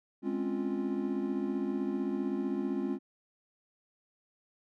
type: chord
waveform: triangle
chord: Db major seventh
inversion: second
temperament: equal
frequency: 207.7 / 261.6 / 277.2 / 349.2 Hz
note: Ab3 / C4 / Db4 / F4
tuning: 0 / 0 / 0 / 0 cents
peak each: -34 dBFS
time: 0.22-2.99 s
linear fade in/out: 50 ms
effects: none